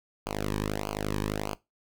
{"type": "tone with flanger", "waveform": "sawtooth", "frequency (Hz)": 51.5, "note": "G#1", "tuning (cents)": -14, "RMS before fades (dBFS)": -32, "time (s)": [0.26, 1.55], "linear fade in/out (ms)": 0, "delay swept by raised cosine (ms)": [0.53, 1.48], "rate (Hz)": 1.6, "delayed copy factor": -0.95, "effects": ["noise-tail reverb RT60 0.2 s tail -20 dB re dry"]}